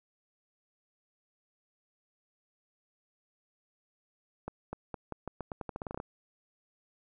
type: accelerating click train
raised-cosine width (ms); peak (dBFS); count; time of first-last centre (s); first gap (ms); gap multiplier
1; -23; 16; 4.48-6.001; 250; 0.85
effects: none